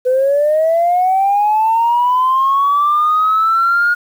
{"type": "linear sweep", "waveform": "sine", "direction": "up", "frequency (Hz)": [498.5, 1437], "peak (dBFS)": -9, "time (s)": [0.05, 3.95], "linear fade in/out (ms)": 20, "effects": ["tanh soft clip ceiling -6 dBFS", "7-bit"]}